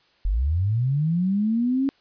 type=linear sweep; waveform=sine; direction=up; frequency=40.73 to 277.2 Hz; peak=-19 dBFS; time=0.25-1.89 s; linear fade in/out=0 ms; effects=white hiss -61 dBFS RMS until 2 s + resampled to 11025 Hz